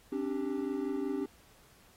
triangle chord, C suspended second, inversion none, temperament equal with one note detuned, 268.4 / 293.7 / 392 Hz, C4 / D4 / G4, +44 / 0 / 0 cents, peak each -34 dBFS, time 0.12-1.26 s, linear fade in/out 5 ms, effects pink hiss -62 dBFS RMS until 1.96 s + AAC 48 kbps

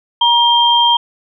sine tone pair together, 949 / 3185 Hz, A#5 / G7, +31 / +27 cents, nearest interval octave + major sixth, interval 2096 cents, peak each -11 dBFS, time 0.21-0.97 s, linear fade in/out 5 ms, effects none

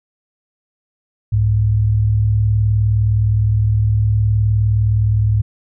sine tone pair together, 66.96 / 106.4 Hz, C2 / G#2, +41 / +42 cents, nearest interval minor sixth, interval 801 cents, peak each -20 / -12 dBFS, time 1.32-5.42 s, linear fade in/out 10 ms, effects none

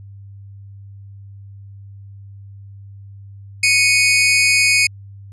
sawtooth tone pair together, 2219 / 2491 Hz, C#7 / D#7, +1 / +1 cents, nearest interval major second, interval 200 cents, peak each -11 dBFS, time 3.63-4.87 s, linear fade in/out 5 ms, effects added 99 Hz sine -35 dBFS peak until 5.32 s + resampled to 24000 Hz

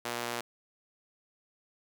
sawtooth tone with high-pass filter, 119.4 Hz, A#2, 42 cents sharp, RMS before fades -36 dBFS, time 0.05-0.41 s, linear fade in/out 5 ms, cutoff 490 Hz, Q 0.55, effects none

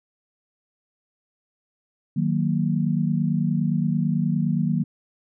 sine chord, D# minor, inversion none, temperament equal, 155.56 / 185 / 233.1 Hz, D#3 / F#3 / A#3, 0 / 0 / 0 cents, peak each -23 / -24 / -25 dBFS, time 2.16-4.84 s, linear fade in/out 10 ms, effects none

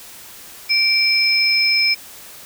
sine tone pair together, 2340 / 5166 Hz, D7 / E8, -7 / -36 cents, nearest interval octave + major second, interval 1371 cents, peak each -16 dBFS, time 0.69-1.95 s, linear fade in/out 20 ms, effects white hiss -39 dBFS RMS until 2.45 s

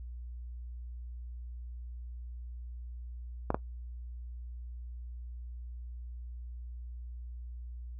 clicks, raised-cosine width 1 ms, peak -14 dBFS, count 2, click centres 3.504 / 3.545 s, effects noise-tail reverb RT60 0.1 s tail -19 dB re dry + added 60 Hz sine -40 dBFS peak until 7.99 s

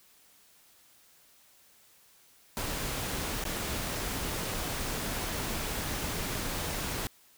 pink noise with dropouts, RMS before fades -34 dBFS, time 2.57-7.07 s, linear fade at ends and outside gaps 0 ms, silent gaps 3.439-3.452 s, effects white hiss -61 dBFS RMS until 7.37 s

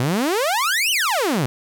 sawtooth exponential two-way sweep, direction up then down, 116.1 to 3112 to 116.1 Hz, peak -14 dBFS, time 0-1.46 s, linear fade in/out 0 ms, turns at 0.91 s, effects none

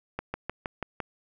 slowing click train, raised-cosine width 0.5 ms, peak -16 dBFS, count 6, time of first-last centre 0.19-1.002 s, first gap 150 ms, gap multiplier 1.04, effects none

